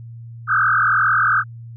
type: tone with frequency modulation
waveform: sine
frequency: 1396.9 Hz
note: F6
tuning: in tune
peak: -13 dBFS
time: 0.47-1.44 s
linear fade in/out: 50 ms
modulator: 42.3 Hz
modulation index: 4.4
effects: added 116 Hz sine -33 dBFS peak until 1.76 s